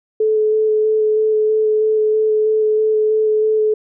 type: tone with vibrato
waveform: sine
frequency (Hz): 432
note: A4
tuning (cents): -32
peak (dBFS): -12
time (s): 0.2-3.74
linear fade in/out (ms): 5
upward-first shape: square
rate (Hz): 3.1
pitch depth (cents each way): 9
effects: none